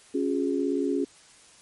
sine chord, Db major, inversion none, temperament equal with one note detuned, 277.2 / 358.4 / 415.3 Hz, Db4 / F4 / Ab4, 0 / +45 / 0 cents, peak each -26 / -29 / -29 dBFS, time 0.14-1.05 s, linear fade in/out 10 ms, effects white hiss -54 dBFS RMS until 1.61 s + MP3 48 kbps

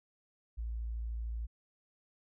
sine tone, 56.7 Hz, A#1, 47 cents flat, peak -35 dBFS, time 0.57-1.47 s, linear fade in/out 20 ms, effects none

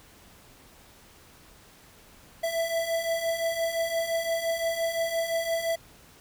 square beating tone pair, 659.3 / 665.1 Hz, E5 / E5, 0 / +15 cents, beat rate 5.8 Hz, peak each -33 / -28 dBFS, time 2.43-5.76 s, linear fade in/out 10 ms, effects pink hiss -54 dBFS RMS until 6.2 s

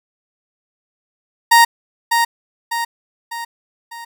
30% pulse tone with echo, 932.3 Hz, A#5, in tune, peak -4 dBFS, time 1.51-1.65 s, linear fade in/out 10 ms, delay 600 ms, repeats 4, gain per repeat -6 dB, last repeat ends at 4.05 s, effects none

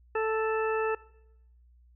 harmonic tone, 440 Hz, A4, in tune, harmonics 1 / 2 / 3 / 4 / 6, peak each -27 / -34 / -35 / -37 / -40 dBFS, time 0.15-0.95 s, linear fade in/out 5 ms, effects noise-tail reverb RT60 0.8 s tail -21 dB re dry + added 60 Hz sine -56 dBFS peak until 1.95 s

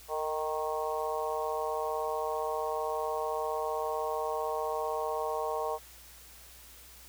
harmonic tone with a mistuned harmonic, 155.56 Hz, D#3, in tune, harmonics 3 / 4 / 5 / 6 / 7, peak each -35 / -36 / -37 / -38 / -38 dBFS, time 0.08-5.79 s, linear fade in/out 50 ms, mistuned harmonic 3, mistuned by -24 cents, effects added 60 Hz sine -57 dBFS peak until 7.08 s + white hiss -53 dBFS RMS until 7.08 s

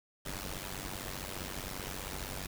pink noise with amplitude modulation, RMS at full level -37 dBFS, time 0.25-2.47 s, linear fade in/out 10 ms, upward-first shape sine, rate 95.2 Hz, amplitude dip 85%, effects none

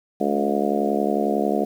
harmonic tone with a mistuned harmonic, 71.1 Hz, C#2, 45 cents sharp, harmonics 3 / 4 / 5 / 6 / 7 / 8 / 9 / 10, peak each -25 / -27 / -27 / -26 / -30 / -31 / -28 / -27 dBFS, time 0.2-1.65 s, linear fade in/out 10 ms, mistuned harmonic 3, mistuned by -19 cents, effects 8-bit

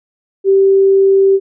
sine tone, 389.3 Hz, G4, 12 cents flat, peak -6 dBFS, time 0.44-1.4 s, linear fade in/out 50 ms, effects none

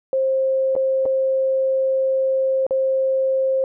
sine tone with dropouts, 530 Hz, C5, 22 cents sharp, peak -16 dBFS, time 0.13-3.64 s, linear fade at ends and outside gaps 1 ms, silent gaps 0.753-0.763 / 1.055-1.06 / 2.666-2.708 s, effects none

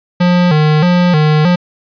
square tone with vibrato, 164.81 Hz, E3, in tune, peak -8 dBFS, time 0.2-1.56 s, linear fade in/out 10 ms, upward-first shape square, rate 1.6 Hz, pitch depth 130 cents each way, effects resampled to 11025 Hz + 8-bit

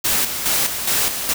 white noise with tremolo, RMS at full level -18 dBFS, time 0.04-1.34 s, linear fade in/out 10 ms, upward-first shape square, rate 2.4 Hz, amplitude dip 55%, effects none

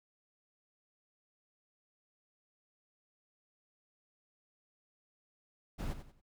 brown noise with echo, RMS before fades -37 dBFS, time 5.78-5.94 s, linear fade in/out 20 ms, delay 92 ms, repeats 3, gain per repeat -10 dB, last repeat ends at 6.216 s, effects none

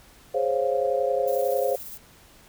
sine chord, Db major seventh, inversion second, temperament equal, 415.3 / 523.3 / 554.4 / 698.5 Hz, Ab4 / C5 / Db5 / F5, 0 / 0 / 0 / 0 cents, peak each -29 / -24 / -27 / -29 dBFS, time 0.34-1.76 s, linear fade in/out 10 ms
violet noise with tremolo, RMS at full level -38 dBFS, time 1.27-1.98 s, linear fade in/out 10 ms, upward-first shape square, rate 17 Hz, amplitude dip 30%
effects pink hiss -53 dBFS RMS until 2.48 s

